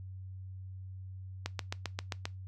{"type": "click train", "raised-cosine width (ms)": 0.2, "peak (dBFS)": -17, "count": 7, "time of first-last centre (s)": [1.46, 2.255], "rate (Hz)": 7.55, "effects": ["noise-tail reverb RT60 0.2 s tail -21 dB re dry", "added 94 Hz sine -42 dBFS peak until 2.47 s"]}